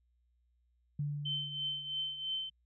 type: tone with exponential decay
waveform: sine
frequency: 145.7 Hz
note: D3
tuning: 13 cents flat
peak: -31 dBFS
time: 0.99-2.51 s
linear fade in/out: 5 ms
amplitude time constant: 330 ms
type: tone with tremolo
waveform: sine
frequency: 3084 Hz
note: G7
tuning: 29 cents flat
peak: -32 dBFS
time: 1.25-2.5 s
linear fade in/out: 10 ms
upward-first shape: triangle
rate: 3 Hz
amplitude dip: 70%
effects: added 60 Hz sine -70 dBFS peak until 2.65 s